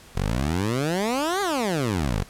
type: exponential two-way sweep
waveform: 15% pulse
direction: up then down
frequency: 42.12 to 415.3 to 42.12 Hz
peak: -16 dBFS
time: 0.15-2.24 s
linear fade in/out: 20 ms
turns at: 1.41 s
effects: pink hiss -48 dBFS RMS until 2.29 s + low-pass 12000 Hz 12 dB/octave